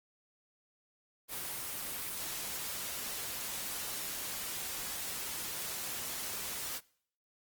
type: noise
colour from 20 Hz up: white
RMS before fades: -39 dBFS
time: 1.28-6.81 s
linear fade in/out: 50 ms
effects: noise-tail reverb RT60 0.6 s tail -23 dB re dry + Opus 24 kbps